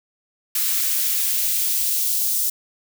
blue noise with high-pass filter sweep, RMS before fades -21 dBFS, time 0.55-2.5 s, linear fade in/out 5 ms, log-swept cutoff 1200 to 5100 Hz, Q 0.8, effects none

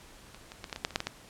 clicks, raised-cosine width 0.2 ms, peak -29 / -25 / -21 / -30 / -17 / -20 / -10 / -27 / -9 / -15 / -14 dBFS, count 11, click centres 0.346 / 0.519 / 0.642 / 0.697 / 0.728 / 0.761 / 0.849 / 0.907 / 0.959 / 1.004 / 1.07 s, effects pink hiss -53 dBFS RMS until 1.29 s + low-pass 11000 Hz 12 dB/octave

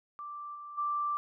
sine tone with level steps, 1174.7 Hz, D6, in tune, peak -39 / -42 / -29 dBFS, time 0.19-1.17 s, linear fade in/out 0 ms, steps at 0.54 / 0.77 s, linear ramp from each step 20 ms, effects none

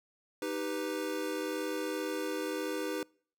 square chord, Eb augmented, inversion none, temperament equal, 311.1 / 392 / 493.9 Hz, Eb4 / G4 / B4, 0 / 0 / 0 cents, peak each -38 / -39 / -38 dBFS, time 0.42-3.03 s, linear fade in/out 2 ms, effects noise-tail reverb RT60 0.5 s tail -26 dB re dry

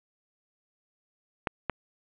clicks, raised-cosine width 0.5 ms, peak -12 dBFS, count 2, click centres 1.472 / 1.697 s, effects resampled to 8000 Hz + 9-bit

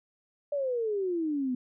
sine exponential sweep, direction down, 590 to 245.1 Hz, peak -27 dBFS, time 0.52-1.55 s, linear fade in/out 5 ms, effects none

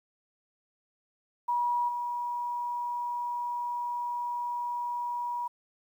sine tone with level steps, 964 Hz, B5, 42 cents flat, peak -25 / -30 dBFS, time 1.48-5.48 s, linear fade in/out 10 ms, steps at 1.88 s, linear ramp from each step 10 ms, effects 10-bit

